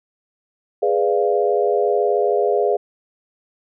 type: chord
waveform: sine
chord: G# diminished seventh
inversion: none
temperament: equal with one note detuned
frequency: 415.3 / 493.9 / 587.3 / 694.8 Hz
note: G#4 / B4 / D5 / F5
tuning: 0 / 0 / 0 / -9 cents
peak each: -18 / -21 / -23 / -22 dBFS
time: 0.82-2.77 s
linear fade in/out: 10 ms
effects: none